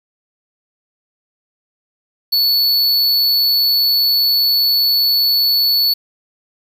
square tone, 4435 Hz, C#8, in tune, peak -12 dBFS, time 2.32-5.94 s, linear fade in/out 10 ms, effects 7-bit

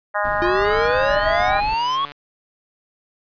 harmonic tone, 206.1 Hz, G#3, 13 cents flat, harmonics 3 / 4 / 5 / 6 / 7 / 8 / 9, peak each -24 / -25 / -26 / -27 / -27 / -28 / -29 dBFS, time 0.14-1.61 s, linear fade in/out 20 ms
brown noise, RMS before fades -32 dBFS, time 0.24-1.75 s, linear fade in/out 10 ms
square exponential sweep, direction up, 343.5 to 1128 Hz, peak -19 dBFS, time 0.42-2.05 s, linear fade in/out 0 ms
click train, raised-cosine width 0.3 ms, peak -20 dBFS, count 214, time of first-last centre 0.65-2.119 s, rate 145 Hz
effects resampled to 11025 Hz

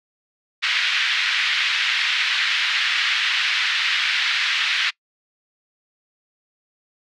pink band-pass noise, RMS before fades -21 dBFS, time 0.62-4.91 s, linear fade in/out 20 ms, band 1700 to 3900 Hz, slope 24 dB/octave, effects noise-tail reverb RT60 0.1 s tail -24 dB re dry

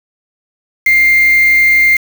sine tone with quantisation, 2104 Hz, C7, 9 cents sharp, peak -6 dBFS, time 0.86-1.97 s, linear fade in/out 5 ms, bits 3, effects none

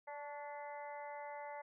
harmonic tone with a mistuned harmonic, 291.1 Hz, D4, 15 cents flat, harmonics 2 / 3 / 4 / 5 / 6 / 7, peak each -49 / -47 / -59 / -60 / -60 / -55 dBFS, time 0.07-1.62 s, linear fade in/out 10 ms, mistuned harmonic 4, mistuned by -41 cents, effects none

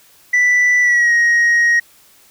sine tone with pitch glide, 1975.5 to 1881.9 Hz, B6 to A#6, 0 to +16 cents, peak -7 dBFS, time 0.33-1.8 s, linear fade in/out 10 ms, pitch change -84 cents, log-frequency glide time 0.81-1.12 s, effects tanh soft clip ceiling -9 dBFS + white hiss -49 dBFS RMS until 2.3 s

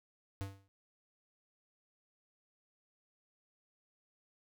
square tone with exponential decay, 98 Hz, G2, in tune, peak -35 dBFS, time 0.41-0.68 s, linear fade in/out 0 ms, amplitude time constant 58 ms, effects none

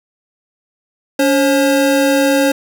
square tone pair together, 283.1 / 537.8 Hz, C#4 / C5, +37 / +47 cents, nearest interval major seventh, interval 1110 cents, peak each -14 dBFS, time 1.19-2.52 s, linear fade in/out 5 ms, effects none

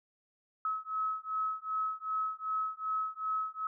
sine beating tone pair, 1285 / 1287.6 Hz, E6 / E6, -45 / -41 cents, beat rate 2.6 Hz, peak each -35 / -35 dBFS, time 0.65-3.67 s, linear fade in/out 2 ms, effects none

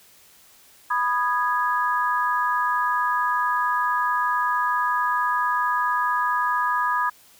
sine chord, G# minor, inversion first, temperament equal with one note detuned, 987.8 / 1232.3 / 1661.2 Hz, B5 / D#6 / G#6, 0 / -17 / 0 cents, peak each -23 / -24 / -26 dBFS, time 0.9-7.1 s, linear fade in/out 10 ms, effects white hiss -53 dBFS RMS until 7.39 s

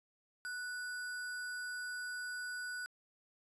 sine tone with sample-and-hold, 1478 Hz, F#6, 2 cents flat, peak -39 dBFS, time 0.45-2.86 s, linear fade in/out 0 ms, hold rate 6300 Hz, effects resampled to 24000 Hz

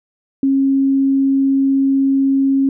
sine tone, 271.6 Hz, C#4, 35 cents flat, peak -11 dBFS, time 0.43-2.69 s, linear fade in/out 2 ms, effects none

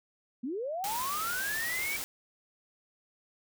sine linear sweep, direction up, 224.3 to 2314 Hz, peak -32 dBFS, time 0.43-1.97 s, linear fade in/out 10 ms
white noise, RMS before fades -37 dBFS, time 0.84-2.04 s, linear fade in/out 0 ms
effects none

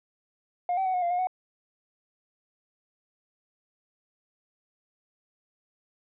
sine tone with pitch steps, 711 / 766 / 747 / 725 / 693 / 716 / 740 Hz, F5 / G5 / F#5 / F#5 / F5 / F5 / F#5, +31 / -40 / +16 / -35 / -14 / +43 / 0 cents, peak -22 dBFS, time 0.69-1.271 s, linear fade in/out 2 ms, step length 83 ms, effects tanh soft clip ceiling -22 dBFS

